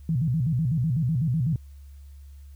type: tone with vibrato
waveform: sine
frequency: 141.5 Hz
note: C#3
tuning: 36 cents sharp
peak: -21 dBFS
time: 0.09-1.56 s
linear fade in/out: 2 ms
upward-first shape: square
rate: 8 Hz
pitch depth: 240 cents each way
effects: added 70 Hz sine -42 dBFS peak until 2.55 s + white hiss -65 dBFS RMS until 2.55 s